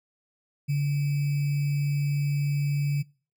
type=tone with sample-and-hold; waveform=sine; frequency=143.4 Hz; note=D3; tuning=41 cents flat; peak=-22 dBFS; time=0.68-3.03 s; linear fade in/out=20 ms; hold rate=2450 Hz; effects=noise-tail reverb RT60 0.4 s tail -24 dB re dry